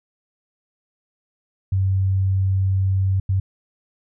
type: tone bursts at uneven times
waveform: sine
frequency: 95.7 Hz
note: G2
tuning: 41 cents flat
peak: -16 dBFS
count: 2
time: 1.72-3.2 / 3.29-3.4 s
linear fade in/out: 5 ms
effects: none